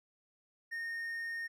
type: tone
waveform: triangle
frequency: 1841 Hz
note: A#6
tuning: 22 cents flat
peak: -35 dBFS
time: 0.71-1.48 s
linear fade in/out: 20 ms
effects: none